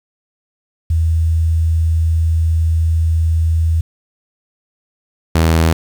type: tone pair in turn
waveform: sine / sawtooth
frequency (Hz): 81.4 / 81.4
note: E2 / E2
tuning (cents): -21 / -21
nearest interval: unison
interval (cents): 0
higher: neither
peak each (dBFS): -11 / -6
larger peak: second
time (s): 0.9-3.81 / 5.35-5.73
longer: first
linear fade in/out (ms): 5
effects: 7-bit